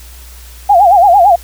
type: tone with vibrato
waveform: sine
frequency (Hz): 751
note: F#5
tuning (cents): +26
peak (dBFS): -3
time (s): 0.69-1.36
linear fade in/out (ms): 10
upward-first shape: sine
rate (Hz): 8.9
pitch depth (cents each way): 180
effects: added 60 Hz sine -32 dBFS peak until 1.43 s + white hiss -38 dBFS RMS until 1.43 s